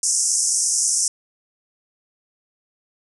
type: band-pass noise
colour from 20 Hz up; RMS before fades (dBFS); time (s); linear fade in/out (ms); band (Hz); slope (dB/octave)
pink; -20; 0.03-1.08; 2; 5400 to 10000; 96
effects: none